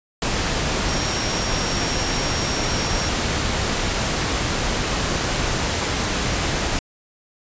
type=tone in noise; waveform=sine; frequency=5588 Hz; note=F8; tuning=in tune; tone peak=-29 dBFS; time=0.88-3.09 s; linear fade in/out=2 ms; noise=pink; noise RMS=-22 dBFS; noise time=0.22-6.79 s; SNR=-10 dB; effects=resampled to 16000 Hz